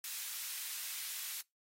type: high-pass noise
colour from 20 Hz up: white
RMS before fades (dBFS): -42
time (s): 0.04-1.41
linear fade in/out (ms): 2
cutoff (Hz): 1800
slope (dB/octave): 12
effects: noise-tail reverb RT60 0.2 s tail -24 dB re dry + AAC 48 kbps